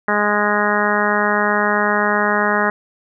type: harmonic tone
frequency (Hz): 207.7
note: G#3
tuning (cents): 0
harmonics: 1 / 2 / 3 / 4 / 5 / 6 / 7 / 8 / 9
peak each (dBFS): -23 / -23 / -23 / -23 / -23 / -23 / -23 / -23 / -23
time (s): 0.08-2.7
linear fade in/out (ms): 2
effects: none